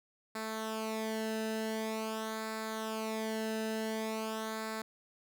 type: tone with flanger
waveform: sawtooth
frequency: 220 Hz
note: A3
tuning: in tune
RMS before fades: -37 dBFS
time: 0.35-4.82 s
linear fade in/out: 5 ms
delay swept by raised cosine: 0.33 to 0.89 ms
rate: 0.46 Hz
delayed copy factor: -0.7
effects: none